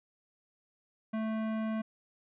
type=tone with hard clipping; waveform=sine; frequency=220 Hz; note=A3; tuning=in tune; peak=-33 dBFS; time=1.13-1.82 s; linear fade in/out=10 ms; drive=16 dB; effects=resampled to 8000 Hz